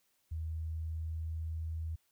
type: tone with pitch glide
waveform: sine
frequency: 80 to 80.6 Hz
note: D#2 to E2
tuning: +49 to -38 cents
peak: -35 dBFS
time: 0.31-1.96 s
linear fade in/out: 10 ms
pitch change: +13 cents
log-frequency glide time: 0.58-1.63 s
effects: white hiss -75 dBFS RMS until 2.11 s